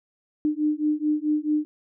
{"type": "beating tone pair", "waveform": "sine", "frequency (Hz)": [300, 304.6], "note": ["D4", "D#4"], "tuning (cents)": [37, -37], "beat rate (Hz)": 4.6, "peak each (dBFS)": -24, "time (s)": [0.45, 1.65], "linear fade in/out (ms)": 0, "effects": []}